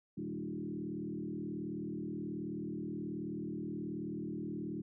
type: tone with frequency modulation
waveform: sine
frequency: 254 Hz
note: B3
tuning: 49 cents sharp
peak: -37 dBFS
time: 0.17-4.82 s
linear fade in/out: 10 ms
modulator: 38.7 Hz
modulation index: 2.6
effects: none